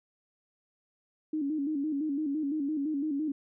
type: tone with vibrato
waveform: sine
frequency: 294.3 Hz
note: D4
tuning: 4 cents sharp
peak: -28 dBFS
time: 1.33-3.32 s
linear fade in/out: 5 ms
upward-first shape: square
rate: 5.9 Hz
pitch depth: 91 cents each way
effects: none